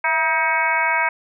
harmonic tone with a mistuned harmonic, 317.7 Hz, D#4, 36 cents sharp, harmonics 2 / 3 / 4 / 5 / 6 / 7 / 8, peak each -28 / -21 / -28 / -23 / -29 / -21 / -31 dBFS, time 0.04-1.09 s, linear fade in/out 5 ms, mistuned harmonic 2, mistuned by +75 cents, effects none

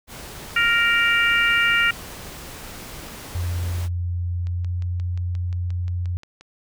pink noise, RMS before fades -37 dBFS, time 0.07-3.89 s, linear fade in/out 50 ms
harmonic tone, 466.7 Hz, A#4, 2 cents sharp, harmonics 3 / 4 / 5 / 6, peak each -20 / -21 / -22 / -23 dBFS, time 0.56-1.91 s, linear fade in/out 5 ms
sine tone with pitch glide, 87.7 to 88.62 Hz, F2 to F2, +8 to +26 cents, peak -22 dBFS, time 3.35-6.17 s, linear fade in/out 0 ms, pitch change +18 cents, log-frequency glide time 4.45-4.73 s
click train, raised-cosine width 0.2 ms, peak -27 dBFS, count 12, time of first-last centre 4.47-6.41 s, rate 5.67 Hz
effects none

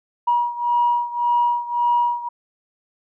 sine beating tone pair, 958 / 959.8 Hz, A#5 / B5, +47 / -50 cents, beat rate 1.8 Hz, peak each -18 / -21 dBFS, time 0.27-2.29 s, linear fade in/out 10 ms, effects tanh soft clip ceiling -9 dBFS

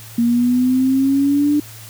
sine exponential sweep, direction up, 233.1 to 297.3 Hz, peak -12 dBFS, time 0.18-1.6 s, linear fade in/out 5 ms, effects added 111 Hz sine -38 dBFS peak until 1.89 s + white hiss -39 dBFS RMS until 1.89 s

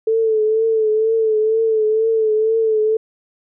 sine tone with vibrato, 440 Hz, A4, in tune, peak -13 dBFS, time 0.07-2.97 s, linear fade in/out 5 ms, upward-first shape triangle, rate 2.1 Hz, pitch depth 50 cents each way, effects none

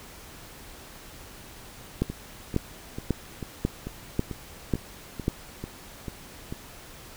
two click trains, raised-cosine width 3 ms, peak -10 / -20 dBFS, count 7 / 11, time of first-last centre 2.02-5.281 / 2.1-6.525 s, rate 1.84 / 2.26 Hz, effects pink hiss -46 dBFS RMS until 7.16 s

